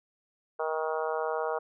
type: harmonic tone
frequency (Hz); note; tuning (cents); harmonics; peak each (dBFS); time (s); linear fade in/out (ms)
157.9; D#3; +26; 3 / 4 / 5 / 6 / 7 / 8 / 9; -32 / -34 / -36 / -38 / -39 / -40 / -41; 0.59-1.59; 10
effects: none